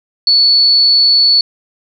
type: tone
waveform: sine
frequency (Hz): 4435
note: C#8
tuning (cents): 0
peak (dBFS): -6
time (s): 0.27-1.41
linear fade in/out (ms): 2
effects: none